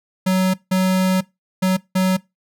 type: tone bursts at uneven times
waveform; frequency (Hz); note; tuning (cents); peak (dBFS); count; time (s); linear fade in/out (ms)
square; 186.7; F#3; +16; -15; 4; 0.26-0.54 / 0.71-1.21 / 1.62-1.77 / 1.95-2.17; 10
effects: noise-tail reverb RT60 0.2 s tail -21 dB re dry